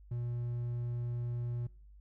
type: tone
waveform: triangle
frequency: 120 Hz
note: B2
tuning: 49 cents flat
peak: -32 dBFS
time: 0.11-1.67 s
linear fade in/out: 5 ms
effects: noise-tail reverb RT60 0.5 s tail -22 dB re dry + added 50 Hz sine -53 dBFS peak until 2 s